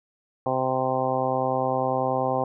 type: harmonic tone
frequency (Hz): 130.1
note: C3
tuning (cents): -9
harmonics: 1 / 2 / 3 / 4 / 5 / 6 / 7 / 8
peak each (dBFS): -33 / -32 / -33 / -27 / -30 / -27 / -33 / -32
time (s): 0.46-2.44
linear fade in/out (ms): 2
effects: none